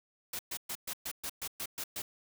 white noise bursts, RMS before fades -38 dBFS, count 10, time 0.33-2.02 s, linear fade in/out 5 ms, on 61 ms, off 120 ms, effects none

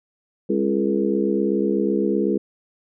harmonic tone with a mistuned harmonic, 68 Hz, C#2, 33 cents flat, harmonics 3 / 4 / 5 / 6 / 7, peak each -23 / -26 / -23 / -24 / -27 dBFS, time 0.49-2.38 s, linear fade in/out 10 ms, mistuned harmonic 6, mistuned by +45 cents, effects none

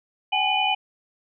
sine tone cluster, 764 / 835 / 2455 / 2995 Hz, G5 / G#5 / D#7 / F#7, -45 / +9 / -24 / +20 cents, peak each -25 dBFS, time 0.32-0.75 s, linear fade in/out 10 ms, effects none

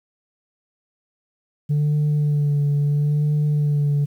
sine tone with vibrato, 146.83 Hz, D3, in tune, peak -14 dBFS, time 1.69-4.06 s, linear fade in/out 20 ms, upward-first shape sine, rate 0.75 Hz, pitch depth 30 cents each way, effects tanh soft clip ceiling -15 dBFS + 9-bit

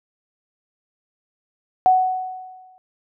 sine tone with exponential decay, 744 Hz, F#5, 9 cents sharp, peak -9 dBFS, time 1.86-2.78 s, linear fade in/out 0 ms, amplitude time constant 200 ms, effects none

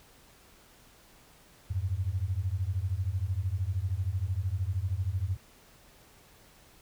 sine beating tone pair, 87.31 / 100.31 Hz, F2 / G2, 0 / +40 cents, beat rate 13 Hz, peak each -31 dBFS, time 1.7-5.37 s, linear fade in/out 10 ms, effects pink hiss -58 dBFS RMS until 6.81 s

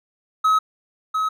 triangle tone with echo, 1279 Hz, D#6, 47 cents sharp, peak -12 dBFS, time 0.44-0.59 s, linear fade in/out 10 ms, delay 700 ms, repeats 1, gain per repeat -5 dB, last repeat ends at 1.29 s, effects none

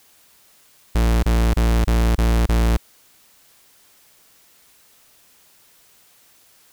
45% pulse tone bursts, 57 Hz, A#1, 38 cents flat, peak -14 dBFS, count 6, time 0.95-2.77 s, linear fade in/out 5 ms, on 280 ms, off 28 ms, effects white hiss -54 dBFS RMS until 6.72 s

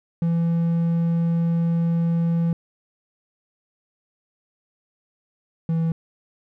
triangle tone pair in turn, 167.8 / 163.97 Hz, E3 / E3, +31 / -9 cents, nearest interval unison, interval 40 cents, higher first, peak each -16 / -17 dBFS, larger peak first, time 0.22-2.53 / 5.69-5.92 s, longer first, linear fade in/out 2 ms, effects none

